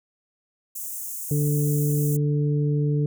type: high-pass noise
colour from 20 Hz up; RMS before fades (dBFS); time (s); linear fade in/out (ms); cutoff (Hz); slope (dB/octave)
white; -33; 0.75-2.17; 10; 6500; 48
type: harmonic tone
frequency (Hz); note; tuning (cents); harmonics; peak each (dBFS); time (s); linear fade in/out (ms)
146.83; D3; 0; 1 / 2 / 3; -20 / -30 / -30; 1.31-3.06; 2
effects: none